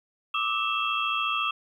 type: tone cluster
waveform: sine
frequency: 1178 / 1292 / 2677 / 3256 Hz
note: D6 / E6 / E7 / G#7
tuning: +5 / -35 / +26 / -35 cents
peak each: -29 / -31 / -29 / -32 dBFS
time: 0.34-1.51 s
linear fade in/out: 5 ms
effects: 10-bit